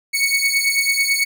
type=beating tone pair; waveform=sawtooth; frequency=2217 / 2226.1 Hz; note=C#7 / C#7; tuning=0 / +7 cents; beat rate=9.1 Hz; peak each=-15 / -16 dBFS; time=0.13-1.25 s; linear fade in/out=20 ms; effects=none